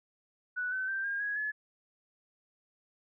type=tone with pitch steps; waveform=sine; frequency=1480 / 1523.4 / 1568 / 1614 / 1661.2 / 1709.9 Hz; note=F#6 / G6 / G6 / G#6 / G#6 / A6; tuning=0 / -50 / 0 / -50 / 0 / -50 cents; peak=-31 dBFS; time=0.56-1.52 s; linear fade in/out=20 ms; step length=160 ms; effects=none